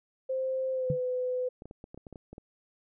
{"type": "tone with pitch glide", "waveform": "sine", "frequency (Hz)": [523.3, 503.7], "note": ["C5", "B4"], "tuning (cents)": [0, 34], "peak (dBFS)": -28, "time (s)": [0.29, 1.49], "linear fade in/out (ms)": 10, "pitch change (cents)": -66, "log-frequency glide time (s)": [0.72, 0.94]}
{"type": "tone with exponential decay", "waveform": "sine", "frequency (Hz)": 147.5, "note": "D3", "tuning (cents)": 8, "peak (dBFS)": -22, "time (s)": [0.9, 1], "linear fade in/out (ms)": 2, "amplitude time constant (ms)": 21}
{"type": "clicks", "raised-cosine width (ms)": 2, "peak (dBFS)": -31, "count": 11, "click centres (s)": [1.621, 1.656, 1.711, 1.841, 1.945, 1.976, 2.068, 2.127, 2.158, 2.33, 2.381]}
{"effects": []}